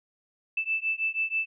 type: beating tone pair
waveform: sine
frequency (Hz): 2637 / 2643.2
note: E7 / E7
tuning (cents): 0 / +4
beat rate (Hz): 6.2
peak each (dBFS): -29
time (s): 0.57-1.46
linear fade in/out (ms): 5
effects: none